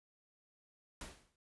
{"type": "noise with exponential decay", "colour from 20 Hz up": "pink", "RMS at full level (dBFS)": -44, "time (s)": [1.01, 1.36], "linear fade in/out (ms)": 2, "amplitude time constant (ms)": 75, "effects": ["resampled to 24000 Hz"]}